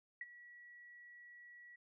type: tone with ADSR envelope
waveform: sine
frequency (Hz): 1932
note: B6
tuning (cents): -39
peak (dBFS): -40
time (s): 0.21-1.76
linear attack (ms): 3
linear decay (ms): 31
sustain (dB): -15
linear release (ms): 7
effects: none